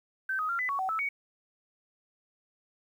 sine tone with pitch steps, 1547 / 1257 / 1382 / 2004 / 1117 / 758 / 1309 / 2241 Hz, G6 / D#6 / F6 / B6 / C#6 / F#5 / E6 / C#7, -23 / +17 / -19 / +25 / +13 / +42 / -13 / +18 cents, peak -28 dBFS, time 0.29-1.09 s, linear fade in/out 5 ms, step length 100 ms, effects 10-bit

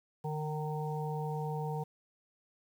harmonic tone with a mistuned harmonic, 153.4 Hz, D#3, 24 cents flat, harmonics 1 / 3 / 5 / 6, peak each -35 / -40 / -42 / -43 dBFS, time 0.24-1.84 s, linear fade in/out 10 ms, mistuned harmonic 1, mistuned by -25 cents, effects 10-bit

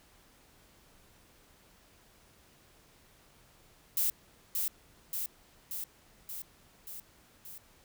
violet noise with echo, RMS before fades -29 dBFS, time 3.97-4.1 s, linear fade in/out 2 ms, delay 580 ms, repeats 6, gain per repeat -3 dB, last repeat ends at 7.58 s, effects pink hiss -62 dBFS RMS until 7.84 s

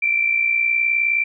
sine tone with amplitude modulation, 2349 Hz, D7, in tune, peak -13 dBFS, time 0.02-1.24 s, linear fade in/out 10 ms, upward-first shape sine, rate 59.4 Hz, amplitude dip 60%, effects none

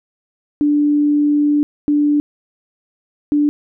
sine tone bursts at uneven times, 293.7 Hz, D4, in tune, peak -11 dBFS, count 3, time 0.61-1.63 / 1.88-2.2 / 3.32-3.49 s, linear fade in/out 0 ms, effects none

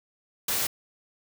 white noise, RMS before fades -27 dBFS, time 0.48-0.67 s, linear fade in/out 5 ms, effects none

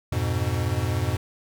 square chord, F diminished, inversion none, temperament equal, 87.31 / 103.83 / 123.47 Hz, F2 / Ab2 / Cb3, 0 / 0 / 0 cents, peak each -28 dBFS, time 0.12-1.17 s, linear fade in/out 5 ms, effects none

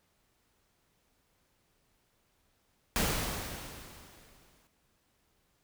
pink noise with exponential decay, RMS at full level -28 dBFS, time 2.96-4.67 s, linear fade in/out 0 ms, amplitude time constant 370 ms, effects pink hiss -73 dBFS RMS until 5.63 s

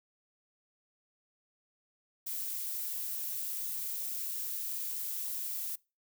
violet noise, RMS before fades -37 dBFS, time 2.26-5.76 s, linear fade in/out 10 ms, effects noise-tail reverb RT60 0.3 s tail -25 dB re dry

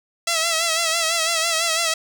5% pulse tone with vibrato, 660 Hz, E5, 2 cents sharp, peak -7 dBFS, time 0.27-1.94 s, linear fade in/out 5 ms, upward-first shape sine, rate 6 Hz, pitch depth 59 cents each way, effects none

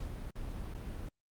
brown noise with dropouts, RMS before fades -41 dBFS, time 0-1.09 s, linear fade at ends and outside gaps 5 ms, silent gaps 0.309-0.354 / 0.741-0.746 s, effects Opus 48 kbps

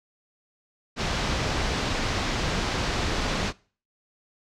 pink low-pass noise, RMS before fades -27 dBFS, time 0.96-3.53 s, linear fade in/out 50 ms, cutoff 5900 Hz, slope 24 dB/octave, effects noise-tail reverb RT60 0.4 s tail -22 dB re dry

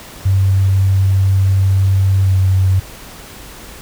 sine tone with pitch glide, 96.3 to 94.48 Hz, G2 to F#2, -30 to +37 cents, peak -9 dBFS, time 0.25-2.8 s, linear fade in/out 10 ms, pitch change -33 cents, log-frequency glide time 2.24-2.34 s, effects added 50 Hz sine -44 dBFS peak until 3.81 s + pink hiss -35 dBFS RMS until 3.81 s

